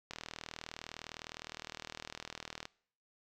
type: click train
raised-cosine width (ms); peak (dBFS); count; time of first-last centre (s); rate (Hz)
0.2; -24; 102; 0.11-2.654; 39.7
effects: noise-tail reverb RT60 0.6 s tail -23 dB re dry